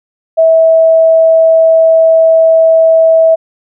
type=tone; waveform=sine; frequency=650 Hz; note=E5; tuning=24 cents flat; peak=-3 dBFS; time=0.37-3.36 s; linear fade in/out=20 ms; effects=none